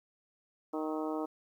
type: harmonic tone with a mistuned harmonic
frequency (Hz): 155.56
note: D#3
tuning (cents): 0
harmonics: 2 / 3 / 4 / 5 / 6 / 7 / 8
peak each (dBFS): -35 / -39 / -41 / -43 / -45 / -46 / -47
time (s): 0.73-1.26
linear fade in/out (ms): 10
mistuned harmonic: 8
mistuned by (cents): +38
effects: 11-bit